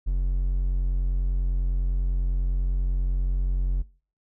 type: tone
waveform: triangle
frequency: 45.07 Hz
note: F#1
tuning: 45 cents flat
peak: -19 dBFS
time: 0.06-3.83 s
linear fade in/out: 20 ms
effects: noise-tail reverb RT60 0.4 s tail -21 dB re dry